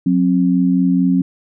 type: tone pair together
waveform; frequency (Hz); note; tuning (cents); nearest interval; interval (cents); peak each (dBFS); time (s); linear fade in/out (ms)
sine; 182.2 / 266.7; F#3 / C4; -26 / +33; perfect fifth; 659; -14; 0.06-1.22; 5
effects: none